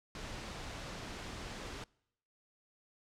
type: noise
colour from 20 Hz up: pink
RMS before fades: -44 dBFS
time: 0.15-1.84 s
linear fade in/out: 2 ms
effects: noise-tail reverb RT60 0.8 s tail -26 dB re dry + low-pass 6000 Hz 12 dB/octave